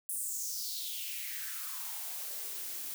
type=noise with high-pass filter sweep; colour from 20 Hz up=blue; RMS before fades=-39 dBFS; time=0.09-2.94 s; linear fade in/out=0 ms; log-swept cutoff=10000 to 220 Hz; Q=4.2; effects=none